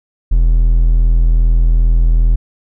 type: tone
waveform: triangle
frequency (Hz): 41.24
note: E1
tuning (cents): +2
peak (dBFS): -5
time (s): 0.31-2.36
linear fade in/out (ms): 10
effects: none